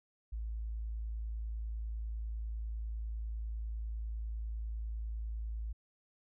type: tone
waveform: sine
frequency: 55 Hz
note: A1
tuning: in tune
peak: -36 dBFS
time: 0.32-5.73 s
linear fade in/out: 10 ms
effects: none